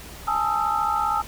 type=tone cluster; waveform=sine; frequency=831 / 886 / 1264 / 1337 Hz; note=G#5 / A5 / D#6 / E6; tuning=+1 / +12 / +27 / +24 cents; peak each=-26 dBFS; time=0.27-1.22 s; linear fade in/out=10 ms; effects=added 60 Hz sine -44 dBFS peak until 1.27 s + pink hiss -41 dBFS RMS until 1.27 s